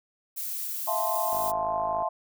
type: noise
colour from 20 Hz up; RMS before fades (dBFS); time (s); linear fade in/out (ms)
violet; -33; 0.36-1.52; 20
type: chord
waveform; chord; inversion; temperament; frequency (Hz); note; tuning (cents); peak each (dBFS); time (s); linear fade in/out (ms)
sine; F major seventh; third; just; 654.8 / 698.5 / 873.1 / 1047.7; E5 / F5 / A5 / C6; -12 / 0 / -14 / +2; -31; 0.87-2.09; 10
type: click train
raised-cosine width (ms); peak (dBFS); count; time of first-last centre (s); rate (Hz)
1; -27; 38; 1.33-2.023; 53.4
effects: none